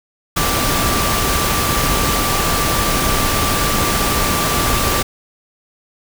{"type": "tone in noise", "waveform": "sine", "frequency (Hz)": 1171, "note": "D6", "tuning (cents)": -5, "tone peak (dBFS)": -22, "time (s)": [0.36, 5.03], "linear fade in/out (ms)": 10, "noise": "pink", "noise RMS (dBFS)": -17, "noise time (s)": [0.36, 5.03], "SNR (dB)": -8, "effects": []}